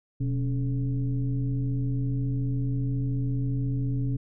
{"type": "tone with frequency modulation", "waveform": "sine", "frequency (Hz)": 125.8, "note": "B2", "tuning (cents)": 32, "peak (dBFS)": -24, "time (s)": [0.2, 4.17], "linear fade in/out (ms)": 10, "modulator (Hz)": 153, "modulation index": 0.77, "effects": []}